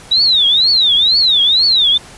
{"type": "tone with vibrato", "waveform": "sine", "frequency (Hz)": 3817, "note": "A#7", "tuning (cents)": 40, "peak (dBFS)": -8, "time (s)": [0.11, 1.98], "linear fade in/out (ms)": 10, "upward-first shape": "triangle", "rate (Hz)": 2.1, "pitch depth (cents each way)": 290, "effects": ["pink hiss -37 dBFS RMS until 2.17 s", "resampled to 24000 Hz"]}